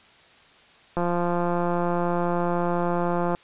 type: click train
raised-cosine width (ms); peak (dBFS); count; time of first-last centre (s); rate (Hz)
1; -12; 415; 0.97-3.349; 174
effects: white hiss -53 dBFS RMS until 3.43 s + resampled to 8000 Hz